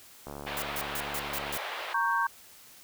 click train, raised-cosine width 1 ms, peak -26 dBFS, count 94, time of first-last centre 0.27-1.565 s, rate 71.8 Hz
pink band-pass noise, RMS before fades -37 dBFS, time 0.46-1.94 s, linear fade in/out 10 ms, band 570 to 3700 Hz, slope 24 dB/octave
blue noise bursts, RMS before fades -35 dBFS, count 6, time 0.57-1.576 s, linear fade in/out 0 ms, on 51 ms, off 140 ms
sine chord, G diminished, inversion first, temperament equal, 932.3 / 1108.7 / 1568 Hz, Bb5 / Db6 / G6, 0 / 0 / 0 cents, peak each -29 dBFS, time 1.94-2.27 s, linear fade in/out 5 ms
effects white hiss -53 dBFS RMS until 2.83 s

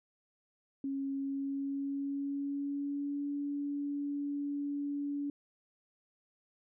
sine tone with pitch glide, 273.9 to 286 Hz, C#4 to D4, -21 to -46 cents, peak -33 dBFS, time 0.84-5.3 s, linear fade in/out 2 ms, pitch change +75 cents, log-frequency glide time 1.13-3.27 s, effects none

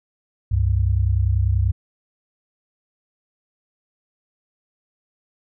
sine tone pair together, 67.74 / 98 Hz, C#2 / G2, -39 / 0 cents, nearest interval tritone, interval 639 cents, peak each -19 / -18 dBFS, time 0.51-1.72 s, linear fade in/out 10 ms, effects none

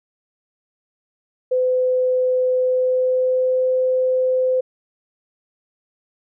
sine tone with pitch glide, 508 to 512.7 Hz, B4 to C5, +49 to -35 cents, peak -15 dBFS, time 1.51-4.61 s, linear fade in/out 10 ms, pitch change +16 cents, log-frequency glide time 2.55-3.69 s, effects none

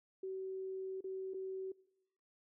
sine tone with dropouts, 380 Hz, F#4, 46 cents sharp, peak -39 dBFS, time 0.23-1.72 s, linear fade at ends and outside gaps 5 ms, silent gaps 1.008-1.041 / 1.337-1.342 s, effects noise-tail reverb RT60 0.9 s tail -22 dB re dry

